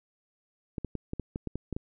clicks, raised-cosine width 3 ms, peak -20 dBFS, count 10, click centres 0.782 / 0.847 / 0.953 / 1.134 / 1.197 / 1.359 / 1.473 / 1.556 / 1.727 / 1.765 s, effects none

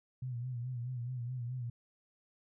sine tone with vibrato, 123.47 Hz, B2, in tune, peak -36 dBFS, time 0.22-1.7 s, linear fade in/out 5 ms, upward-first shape sine, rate 4.7 Hz, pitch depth 78 cents each way, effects none

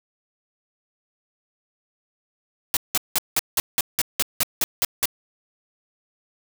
white noise bursts, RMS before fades -20 dBFS, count 12, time 2.74-5.056 s, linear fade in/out 0 ms, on 28 ms, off 180 ms, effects none

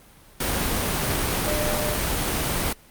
sine tone in noise, 601 Hz, D5, 40 cents sharp, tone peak -26 dBFS, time 1.46-1.94 s, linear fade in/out 5 ms, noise pink, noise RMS -24 dBFS, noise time 0.4-2.73 s, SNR -5 dB, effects pink hiss -51 dBFS RMS until 2.9 s + Opus 32 kbps

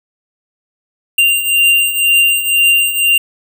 square beating tone pair, 2783 / 2785 Hz, F7 / F7, -7 / -5 cents, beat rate 2 Hz, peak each -11 / -16 dBFS, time 1.18-3.18 s, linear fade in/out 5 ms, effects none

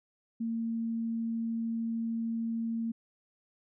sine tone, 228.3 Hz, A#3, 36 cents flat, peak -30 dBFS, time 0.4-2.92 s, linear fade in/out 10 ms, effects none

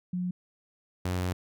sine / sawtooth tone pair in turn, 180 / 90.57 Hz, F#3 / F#2, -47 / -36 cents, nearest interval octave, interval 1189 cents, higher first, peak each -28 / -24 dBFS, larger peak second, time 0.13-0.31 / 1.05-1.33 s, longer second, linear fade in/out 5 ms, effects none

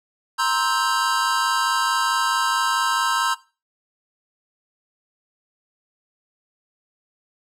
square chord, C dominant seventh, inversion third, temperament just, 941.9 / 1046.5 / 1308.1 / 1569.8 Hz, Bb5 / C6 / E6 / G6, +18 / 0 / -14 / +2 cents, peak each -25 / -25 / -25 / -26 dBFS, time 0.38-3.35 s, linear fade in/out 20 ms, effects noise-tail reverb RT60 0.3 s tail -17 dB re dry + low-pass 11000 Hz 12 dB/octave

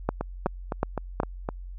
two click trains, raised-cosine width 1 ms, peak -14 / -9 dBFS, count 6 / 4, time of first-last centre 0.21-1.489 / 0.09-1.201 s, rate 3.91 / 2.7 Hz, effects added 45 Hz sine -36 dBFS peak until 1.78 s

